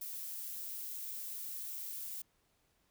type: noise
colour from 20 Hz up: violet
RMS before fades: -43 dBFS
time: 0.01-2.22 s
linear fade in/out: 5 ms
effects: pink hiss -75 dBFS RMS until 2.9 s